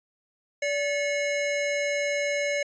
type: tone pair together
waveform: square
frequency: 577.1 / 2179 Hz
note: D5 / C#7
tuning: -30 / -30 cents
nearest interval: octave + major seventh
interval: 2300 cents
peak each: -27 / -30 dBFS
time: 0.62-2.63 s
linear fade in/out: 5 ms
effects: resampled to 16000 Hz